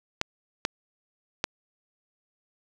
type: clicks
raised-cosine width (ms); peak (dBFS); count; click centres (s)
0.2; -7; 3; 0.214 / 0.651 / 1.441
effects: none